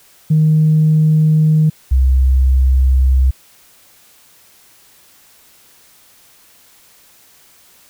sine tone pair in turn, 155.56 / 65.4 Hz, D#3 / C2, 0 / 0 cents, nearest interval octave + minor third, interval 1500 cents, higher first, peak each -7 dBFS, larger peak neither, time 0.3-1.7 / 1.91-3.31 s, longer neither, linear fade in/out 10 ms, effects tanh soft clip ceiling -4 dBFS + white hiss -48 dBFS RMS until 7.89 s

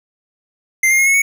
square tone with pitch steps, 2088 / 2121 / 2154 / 2188 / 2222 Hz, C7 / C7 / C7 / C#7 / C#7, -4 / +23 / +50 / -23 / +4 cents, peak -11 dBFS, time 0.83-1.22 s, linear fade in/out 5 ms, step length 78 ms, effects none

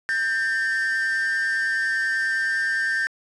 triangle tone pair together, 1575.2 / 1805 Hz, G6 / A6, +8 / +44 cents, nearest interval major second, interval 236 cents, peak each -22 dBFS, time 0.09-3.07 s, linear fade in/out 0 ms, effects resampled to 22050 Hz + 7-bit

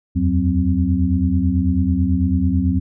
sine tone cluster, 79.6 / 88.7 / 185.9 / 261.4 Hz, D#2 / F2 / F#3 / C4, +40 / +27 / +8 / -1 cents, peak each -20 dBFS, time 0.15-2.8 s, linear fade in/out 20 ms, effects none

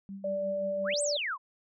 sine tone with tremolo, 196 Hz, G3, in tune, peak -37 dBFS, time 0.09-0.94 s, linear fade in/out 0 ms, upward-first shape sine, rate 5.7 Hz, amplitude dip 60%
sine tone, 584 Hz, D5, 10 cents flat, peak -29 dBFS, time 0.24-1.17 s, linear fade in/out 5 ms
sine exponential two-way sweep, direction up then down, 957 to 8870 to 957 Hz, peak -30 dBFS, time 0.84-1.38 s, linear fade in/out 50 ms, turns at 1.02 s
effects none

